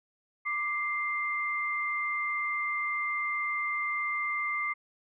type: tone pair together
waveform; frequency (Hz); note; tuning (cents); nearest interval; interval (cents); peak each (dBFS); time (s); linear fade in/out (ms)
sine; 1180.6 / 2093; D6 / C7; +9 / 0; minor seventh; 991; -33 / -30; 0.45-4.74; 20
effects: none